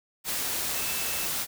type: tone in noise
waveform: sine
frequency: 2637 Hz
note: E7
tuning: in tune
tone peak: -39 dBFS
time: 0.73-1.28 s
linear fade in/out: 50 ms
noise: white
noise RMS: -30 dBFS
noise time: 0.24-1.47 s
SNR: -12 dB
effects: none